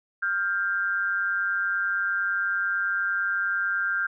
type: tone pair together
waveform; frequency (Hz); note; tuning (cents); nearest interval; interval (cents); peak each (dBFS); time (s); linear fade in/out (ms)
sine; 1396.9 / 1588; F6 / G6; 0 / +22; major second; 222; -26; 0.22-4.07; 10
effects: none